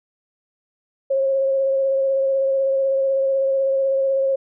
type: tone with vibrato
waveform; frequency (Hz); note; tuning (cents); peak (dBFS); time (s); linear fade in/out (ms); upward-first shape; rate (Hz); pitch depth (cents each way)
sine; 540; C#5; -45; -16; 1.1-4.36; 10; sine; 16; 18
effects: none